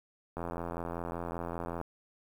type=click train; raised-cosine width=1 ms; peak=-23 dBFS; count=124; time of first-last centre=0.37-1.814 s; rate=85.2 Hz; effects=9-bit